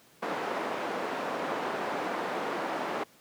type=band-pass noise; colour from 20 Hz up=white; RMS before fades=-33 dBFS; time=0.22-3.04 s; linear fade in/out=10 ms; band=250 to 1000 Hz; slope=12 dB/octave; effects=pink hiss -59 dBFS RMS until 3.2 s + high-pass 150 Hz 12 dB/octave